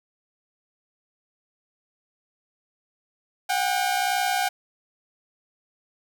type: tone pair together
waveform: sawtooth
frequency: 732 / 794 Hz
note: F#5 / G5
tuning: -19 / +22 cents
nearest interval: minor second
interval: 141 cents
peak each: -21 dBFS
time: 3.49-4.49 s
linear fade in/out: 10 ms
effects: 8-bit